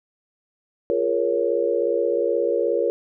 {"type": "chord", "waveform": "sine", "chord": "Bb minor seventh", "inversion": "second", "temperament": "equal with one note detuned", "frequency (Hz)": [349.2, 415.3, 471.9, 554.4], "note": ["F4", "Ab4", "Bb4", "Db5"], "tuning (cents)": [0, 0, 21, 0], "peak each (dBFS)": [-26, -26, -22, -24], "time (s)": [0.9, 2.9], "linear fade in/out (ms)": 0, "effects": []}